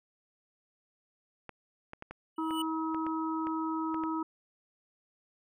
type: clicks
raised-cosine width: 0.5 ms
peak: -27 dBFS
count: 10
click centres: 1.493 / 1.934 / 2.024 / 2.11 / 2.508 / 2.946 / 3.066 / 3.47 / 3.944 / 4.037 s
type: tone with exponential growth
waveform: square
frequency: 2960 Hz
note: F#7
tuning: in tune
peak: -33 dBFS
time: 2.36-2.62 s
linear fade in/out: 5 ms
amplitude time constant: 56 ms
type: harmonic tone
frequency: 320 Hz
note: D#4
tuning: 49 cents sharp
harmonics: 1 / 3 / 4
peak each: -32 / -37 / -38 dBFS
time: 2.38-4.23 s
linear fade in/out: 5 ms
effects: none